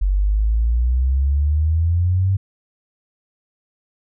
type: exponential sweep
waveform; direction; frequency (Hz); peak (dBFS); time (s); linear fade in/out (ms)
sine; up; 46.43 to 98; -14; 0.01-2.37; 10
effects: none